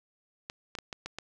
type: clicks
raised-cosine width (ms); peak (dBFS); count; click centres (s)
0.2; -20; 6; 0.499 / 0.752 / 0.787 / 0.928 / 1.06 / 1.186
effects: none